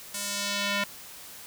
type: tone with band-pass filter sweep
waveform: square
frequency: 202 Hz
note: G#3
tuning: 48 cents flat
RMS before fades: -30 dBFS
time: 0.14-0.84 s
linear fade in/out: 5 ms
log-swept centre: 9700 to 2300 Hz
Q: 0.97
effects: white hiss -45 dBFS RMS until 1.46 s